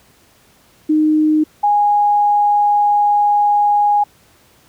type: tone pair in turn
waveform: sine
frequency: 308.2 / 825.4 Hz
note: D#4 / G#5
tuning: -16 / -11 cents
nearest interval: octave + perfect fourth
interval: 1705 cents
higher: second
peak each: -10 dBFS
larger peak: neither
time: 0.89-1.44 / 1.63-4.04 s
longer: second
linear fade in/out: 10 ms
effects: pink hiss -51 dBFS RMS until 4.68 s + high-pass 60 Hz 12 dB/octave